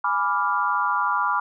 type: chord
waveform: sine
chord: G# diminished seventh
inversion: none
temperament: equal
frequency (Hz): 830.6 / 987.8 / 1174.7 / 1396.9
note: G#5 / B5 / D6 / F6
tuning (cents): 0 / 0 / 0 / 0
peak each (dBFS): -29 / -24 / -24 / -26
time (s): 0.04-1.4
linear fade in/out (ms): 5
effects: none